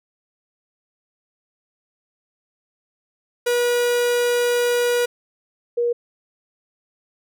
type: tone pair in turn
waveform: 45% pulse / sine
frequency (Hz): 483.6 / 476.4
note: B4 / A#4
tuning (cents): -36 / +38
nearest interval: unison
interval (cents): 26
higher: first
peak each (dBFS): -17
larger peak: neither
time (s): 3.46-5.06 / 5.77-5.93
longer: first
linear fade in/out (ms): 10
effects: none